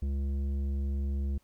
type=tone with tanh clipping; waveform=sine; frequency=69.3 Hz; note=C#2; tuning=in tune; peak=-30 dBFS; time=0.02-1.38 s; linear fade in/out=5 ms; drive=10 dB; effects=pink hiss -70 dBFS RMS until 1.43 s